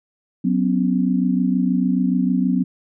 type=chord; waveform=sine; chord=F# suspended fourth; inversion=none; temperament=equal with one note detuned; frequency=185 / 250.5 / 277.2 Hz; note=F#3 / B3 / C#4; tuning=0 / +25 / 0 cents; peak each=-19 / -19 / -24 dBFS; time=0.44-2.64 s; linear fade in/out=10 ms; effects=none